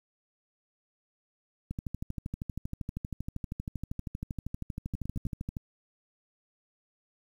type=two click trains; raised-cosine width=5 ms; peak=-23 / -22 dBFS; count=4 / 50; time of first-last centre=4.95-5.267 / 1.71-5.568 s; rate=9.47 / 12.7 Hz; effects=9-bit